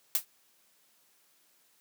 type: noise with exponential decay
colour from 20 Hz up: blue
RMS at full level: -22 dBFS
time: 0.15-0.25 s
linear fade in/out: 1 ms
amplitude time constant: 21 ms
effects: white hiss -67 dBFS RMS until 1.8 s + high-pass 150 Hz 12 dB/octave